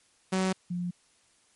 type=tone pair in turn; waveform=sawtooth / sine; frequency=188.1 / 176.64 Hz; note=F#3 / F3; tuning=+29 / +20 cents; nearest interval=minor second; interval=109 cents; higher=first; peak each=-21 / -29 dBFS; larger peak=first; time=0.32-0.53 / 0.7-0.91 s; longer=neither; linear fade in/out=10 ms; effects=white hiss -65 dBFS RMS until 1.55 s + MP3 48 kbps